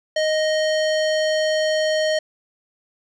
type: tone with low-pass filter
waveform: square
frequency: 622.3 Hz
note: D#5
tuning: in tune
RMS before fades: -20 dBFS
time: 0.16-2.19 s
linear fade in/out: 5 ms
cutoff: 5000 Hz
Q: 1.5
effects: none